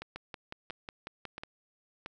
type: two click trains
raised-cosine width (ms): 0.3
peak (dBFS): -24 / -24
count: 4 / 8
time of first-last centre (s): 0.02-2.061 / 0.16-1.435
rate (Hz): 1.47 / 5.49
effects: none